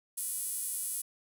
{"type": "tone with high-pass filter", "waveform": "sawtooth", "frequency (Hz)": 489.9, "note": "B4", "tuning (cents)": -14, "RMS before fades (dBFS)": -36, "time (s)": [0.17, 1.02], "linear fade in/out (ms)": 10, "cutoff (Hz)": 10000, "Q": 3.6, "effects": []}